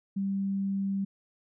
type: tone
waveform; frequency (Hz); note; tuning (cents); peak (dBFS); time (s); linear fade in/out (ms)
sine; 196; G3; 0; -27; 0.16-1.05; 10
effects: none